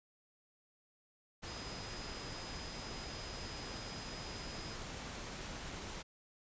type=tone in noise; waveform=sine; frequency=5000 Hz; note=D#8; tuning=8 cents sharp; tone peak=-51 dBFS; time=1.46-4.76 s; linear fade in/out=20 ms; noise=pink; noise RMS=-45 dBFS; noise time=1.42-6.03 s; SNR=-9 dB; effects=resampled to 16000 Hz